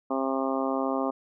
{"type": "harmonic tone", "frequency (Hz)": 133.9, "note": "C3", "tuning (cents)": 40, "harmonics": [2, 3, 4, 5, 6, 7, 8, 9], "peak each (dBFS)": [-29, -34, -32, -33, -35, -39, -35, -37], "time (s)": [0.1, 1.11], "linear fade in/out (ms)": 10, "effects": []}